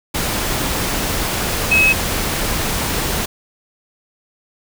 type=tone in noise; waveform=sine; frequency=2564 Hz; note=E7; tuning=49 cents flat; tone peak=-10 dBFS; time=1.71-1.93 s; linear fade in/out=10 ms; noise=pink; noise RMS=-20 dBFS; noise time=0.14-3.26 s; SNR=+7 dB; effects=none